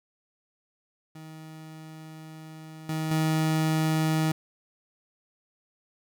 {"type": "tone with level steps", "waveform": "30% pulse", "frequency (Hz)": 157.8, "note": "D#3", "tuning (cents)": 25, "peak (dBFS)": [-39, -25, -20], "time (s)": [1.15, 4.32], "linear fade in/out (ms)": 5, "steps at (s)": [2.89, 3.11], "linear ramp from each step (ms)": 2, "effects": []}